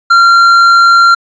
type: tone with hard clipping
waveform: triangle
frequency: 1378 Hz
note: F6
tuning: 24 cents flat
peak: -4 dBFS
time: 0.1-1.15 s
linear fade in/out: 10 ms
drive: 10 dB
effects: resampled to 16000 Hz